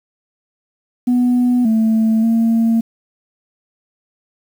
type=tone with pitch steps; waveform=sine; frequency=246.4 / 221.9 / 227.8 Hz; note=B3 / A3 / A#3; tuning=-4 / +15 / -40 cents; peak=-9 dBFS; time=1.07-2.81 s; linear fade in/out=10 ms; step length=580 ms; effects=tanh soft clip ceiling -9 dBFS + 7-bit